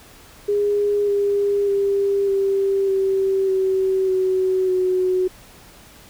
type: tone with pitch steps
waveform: sine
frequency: 410 / 403.9 / 397.9 / 391.9 / 386.1 / 380.3 / 374.7 / 369.1 Hz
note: G#4 / G#4 / G4 / G4 / G4 / F#4 / F#4 / F#4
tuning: -22 / -48 / +26 / 0 / -26 / +48 / +22 / -4 cents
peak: -16 dBFS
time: 0.48-5.28 s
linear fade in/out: 10 ms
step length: 600 ms
effects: pink hiss -46 dBFS RMS until 6.09 s